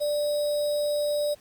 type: tone with sample-and-hold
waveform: sine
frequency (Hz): 589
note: D5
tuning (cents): +5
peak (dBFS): -23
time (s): 0-1.35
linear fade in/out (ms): 20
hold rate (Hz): 4410
effects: pink hiss -57 dBFS RMS until 1.4 s + Opus 48 kbps